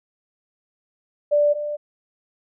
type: tone pair in turn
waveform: sine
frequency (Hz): 587.3 / 592.1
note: D5 / D5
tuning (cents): 0 / +14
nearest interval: unison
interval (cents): 14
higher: second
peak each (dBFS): -14 / -24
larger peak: first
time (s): 1.31-1.54 / 1.54-1.77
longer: neither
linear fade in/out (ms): 20
effects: none